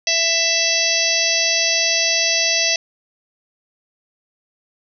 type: harmonic tone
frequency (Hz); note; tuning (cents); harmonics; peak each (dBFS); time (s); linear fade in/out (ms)
663; E5; +10; 1 / 3 / 4 / 5 / 6 / 7 / 8 / 9; -26 / -25 / -22 / -27 / -26 / -23 / -23 / -21; 0.07-2.76; 2
effects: none